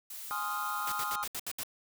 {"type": "noise", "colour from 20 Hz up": "blue", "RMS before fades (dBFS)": -43, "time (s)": [0.1, 1.11], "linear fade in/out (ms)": 5}
{"type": "chord", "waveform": "triangle", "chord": "F minor seventh", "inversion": "first", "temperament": "equal", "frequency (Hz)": [830.6, 1046.5, 1244.5, 1396.9], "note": ["Ab5", "C6", "Eb6", "F6"], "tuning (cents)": [0, 0, 0, 0], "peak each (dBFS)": [-38, -38, -34, -37], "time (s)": [0.31, 1.24], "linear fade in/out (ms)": 0}
{"type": "noise bursts", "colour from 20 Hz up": "white", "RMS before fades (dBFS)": -37, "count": 7, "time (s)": [0.87, 1.634], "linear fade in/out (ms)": 2, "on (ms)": 50, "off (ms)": 69}
{"effects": []}